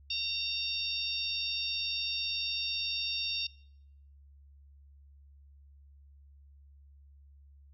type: harmonic tone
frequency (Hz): 918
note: A#5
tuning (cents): -27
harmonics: 3 / 4 / 5 / 6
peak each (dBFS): -36 / -35 / -38 / -39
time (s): 0.1-3.47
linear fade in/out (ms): 5
effects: noise-tail reverb RT60 0.8 s tail -24 dB re dry + added 70 Hz sine -54 dBFS peak until 7.73 s